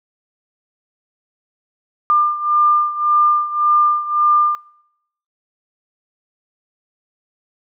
sine beating tone pair, 1198 / 1199.8 Hz, D6 / D6, +34 / +37 cents, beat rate 1.8 Hz, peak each -14 / -18 dBFS, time 2.1-4.55 s, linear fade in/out 0 ms, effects noise-tail reverb RT60 0.8 s tail -24 dB re dry

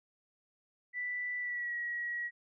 sine tone with pitch glide, 1975.5 to 1912.6 Hz, B6 to A#6, 0 to +44 cents, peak -34 dBFS, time 0.93-2.31 s, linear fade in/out 50 ms, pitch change -56 cents, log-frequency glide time 1.39-1.74 s, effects none

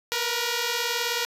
5% pulse beating tone pair, 466.2 / 485.2 Hz, A#4 / B4, 0 / -31 cents, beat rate 19 Hz, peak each -16 dBFS, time 0.12-1.25 s, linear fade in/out 0 ms, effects resampled to 32000 Hz + 8-bit

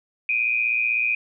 sine tone pair together, 2373 / 2489 Hz, D7 / D#7, +17 / 0 cents, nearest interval minor second, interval 83 cents, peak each -24 / -21 dBFS, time 0.29-1.15 s, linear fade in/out 2 ms, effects none

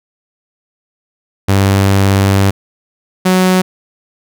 sawtooth tone pair in turn, 98 / 185 Hz, G2 / F#3, 0 / 0 cents, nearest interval major seventh, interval 1100 cents, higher second, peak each -4 dBFS, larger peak neither, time 1.48-2.51 / 3.25-3.62 s, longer first, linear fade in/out 10 ms, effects none

